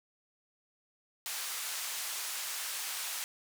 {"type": "band-pass noise", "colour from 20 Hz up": "white", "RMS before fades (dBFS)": -38, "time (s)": [1.26, 3.24], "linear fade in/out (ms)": 0, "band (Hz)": [900, 12000], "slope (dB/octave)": 12, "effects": []}